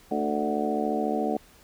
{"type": "harmonic tone with a mistuned harmonic", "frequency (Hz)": 74.1, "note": "D2", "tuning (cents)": 16, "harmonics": [3, 4, 5, 6, 7, 8, 9, 10], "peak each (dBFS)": [-30, -31, -36, -31, -40, -33, -40, -30], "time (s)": [0.11, 1.37], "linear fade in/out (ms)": 5, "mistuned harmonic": 6, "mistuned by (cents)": -16, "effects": ["pink hiss -55 dBFS RMS until 1.63 s"]}